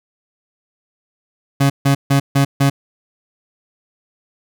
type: tone bursts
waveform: 30% pulse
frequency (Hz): 138.9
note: C#3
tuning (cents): +4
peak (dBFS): -8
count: 5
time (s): 1.6-2.7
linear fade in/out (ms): 10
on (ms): 100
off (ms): 150
effects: none